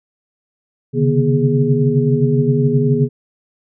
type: tone cluster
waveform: sine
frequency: 132.1 / 139.7 / 151.2 / 241.6 / 414.8 Hz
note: C3 / C#3 / D#3 / B3 / G#4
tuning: +17 / +14 / -49 / -38 / -2 cents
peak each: -18 dBFS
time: 0.93-3.09 s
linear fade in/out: 50 ms
effects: none